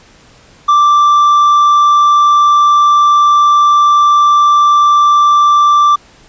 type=tone; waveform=triangle; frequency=1174.7 Hz; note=D6; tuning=in tune; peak=-3 dBFS; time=0.68-5.96 s; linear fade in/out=10 ms; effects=pink hiss -43 dBFS RMS until 6.28 s + resampled to 16000 Hz